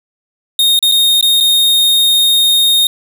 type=tone with dropouts; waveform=45% pulse; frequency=3703 Hz; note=A#7; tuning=12 cents flat; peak=-8 dBFS; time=0.59-2.87 s; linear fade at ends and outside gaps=2 ms; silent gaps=0.791-0.826 / 0.916-0.92 / 1.211-1.226 / 1.403-1.407 s; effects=none